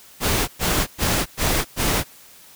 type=noise bursts; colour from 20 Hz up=pink; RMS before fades=-20 dBFS; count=5; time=0.2-2.04 s; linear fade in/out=50 ms; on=280 ms; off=110 ms; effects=white hiss -47 dBFS RMS until 2.55 s